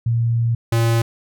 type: tone pair in turn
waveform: sine / square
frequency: 116.54 / 115.33 Hz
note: A#2 / A#2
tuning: 0 / -18 cents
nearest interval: unison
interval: 18 cents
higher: first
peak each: -15 dBFS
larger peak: neither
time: 0.06-0.55 / 0.72-1.02 s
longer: first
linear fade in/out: 5 ms
effects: none